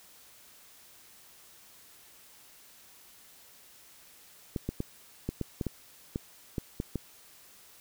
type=clicks; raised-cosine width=3 ms; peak=-18 dBFS; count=11; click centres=4.562 / 4.69 / 4.804 / 5.29 / 5.413 / 5.612 / 5.667 / 6.159 / 6.582 / 6.801 / 6.957 s; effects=white hiss -56 dBFS RMS until 7.8 s